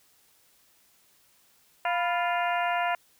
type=harmonic tone with a mistuned harmonic; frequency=349.2 Hz; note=F4; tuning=in tune; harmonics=2 / 3 / 4 / 5 / 6 / 7 / 8; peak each=-27 / -31 / -33 / -35 / -37 / -38 / -39 dBFS; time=1.85-2.95 s; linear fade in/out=2 ms; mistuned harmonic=3; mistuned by=-97 cents; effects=white hiss -63 dBFS RMS until 3.19 s